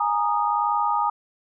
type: chord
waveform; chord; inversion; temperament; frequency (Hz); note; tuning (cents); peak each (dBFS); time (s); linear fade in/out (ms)
sine; Ab suspended second; none; equal with one note detuned; 830.6 / 932.3 / 1235.9; Ab5 / Bb5 / Eb6; 0 / 0 / -12; -24; 0-1.1; 5
effects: none